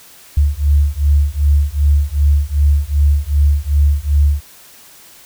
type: beating tone pair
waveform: sine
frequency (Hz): 71.2 / 73.8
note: C#2 / D2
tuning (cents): +47 / +9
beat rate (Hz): 2.6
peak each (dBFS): -13 / -13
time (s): 0.37-4.41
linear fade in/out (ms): 5
effects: white hiss -42 dBFS RMS until 5.25 s